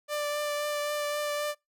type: tone with vibrato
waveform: sawtooth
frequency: 590 Hz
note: D5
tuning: 8 cents sharp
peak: -25 dBFS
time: 0.08-1.55 s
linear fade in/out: 50 ms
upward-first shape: triangle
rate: 3.8 Hz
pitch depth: 15 cents each way
effects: noise-tail reverb RT60 0.2 s tail -25 dB re dry